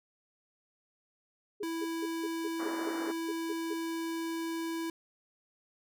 sine tone bursts, 412.4 Hz, G#4, 12 cents flat, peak -34 dBFS, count 11, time 1.6-3.74 s, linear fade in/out 10 ms, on 40 ms, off 170 ms
square tone, 329.6 Hz, E4, in tune, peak -34 dBFS, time 1.63-4.9 s, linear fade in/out 2 ms
pink band-pass noise, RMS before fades -41 dBFS, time 2.59-3.12 s, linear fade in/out 10 ms, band 260 to 1800 Hz, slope 48 dB/octave
effects none

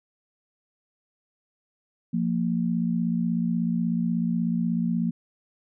sine tone pair together, 174.5 / 230.9 Hz, F3 / A#3, -1 / -16 cents, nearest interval perfect fourth, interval 485 cents, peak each -25 dBFS, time 2.13-5.11 s, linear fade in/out 10 ms, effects none

